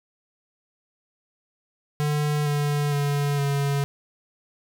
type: tone with pitch steps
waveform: square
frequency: 148.6 / 146.05 / 143.54 / 141.07 Hz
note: D3 / D3 / D3 / C#3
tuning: +21 / -9 / -39 / +31 cents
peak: -22 dBFS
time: 2-3.84 s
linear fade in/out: 0 ms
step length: 460 ms
effects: none